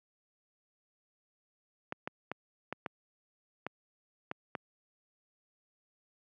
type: clicks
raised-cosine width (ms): 0.5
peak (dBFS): -20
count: 8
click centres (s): 1.924 / 2.075 / 2.316 / 2.726 / 2.862 / 3.666 / 4.314 / 4.552
effects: high-pass 150 Hz 12 dB/octave